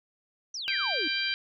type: exponential sweep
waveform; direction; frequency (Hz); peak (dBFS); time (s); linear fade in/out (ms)
sine; down; 6140 to 277.2; -33; 0.54-1.08; 5
type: harmonic tone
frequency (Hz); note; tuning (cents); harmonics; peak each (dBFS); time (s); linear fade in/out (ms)
787; G5; +7; 2 / 3 / 4 / 5 / 6; -33 / -32 / -33 / -35 / -34; 0.68-1.34; 0
effects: none